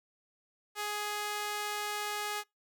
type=tone with high-pass filter; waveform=sawtooth; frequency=417 Hz; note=G#4; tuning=7 cents sharp; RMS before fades=-36 dBFS; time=0.75-2.44 s; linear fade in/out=50 ms; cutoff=880 Hz; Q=0.77; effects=noise-tail reverb RT60 0.2 s tail -26 dB re dry